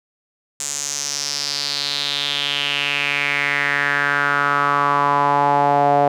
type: tone with band-pass filter sweep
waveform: sawtooth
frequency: 143.1 Hz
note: D3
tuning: 45 cents flat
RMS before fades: -19 dBFS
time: 0.6-6.08 s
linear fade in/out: 2 ms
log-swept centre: 7300 to 670 Hz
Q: 4.5
effects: none